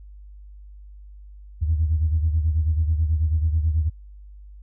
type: beating tone pair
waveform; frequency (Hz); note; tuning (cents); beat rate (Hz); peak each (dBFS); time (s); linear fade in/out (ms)
sine; 77.78 / 86.98; D#2 / F2; 0 / -6; 9.2; -18 / -25; 1.61-3.9; 20
effects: tanh soft clip ceiling -11 dBFS + added 50 Hz sine -40 dBFS peak until 4.62 s